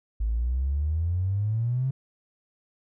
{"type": "exponential sweep", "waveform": "triangle", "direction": "up", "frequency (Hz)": [52.3, 135.4], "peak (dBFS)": -19, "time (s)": [0.2, 1.91], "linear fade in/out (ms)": 10, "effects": ["tanh soft clip ceiling -21 dBFS"]}